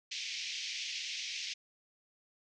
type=band-pass noise; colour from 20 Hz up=pink; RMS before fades=-40 dBFS; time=0.11-1.54 s; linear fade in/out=10 ms; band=2200 to 6200 Hz; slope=48 dB/octave; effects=none